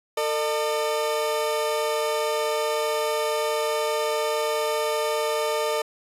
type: tone pair together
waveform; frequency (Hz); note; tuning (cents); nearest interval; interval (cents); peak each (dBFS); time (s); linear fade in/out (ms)
30% pulse; 449.7 / 605; A4 / D#5; +38 / -49; perfect fourth; 513; -23; 0.17-5.82; 5
effects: resampled to 32000 Hz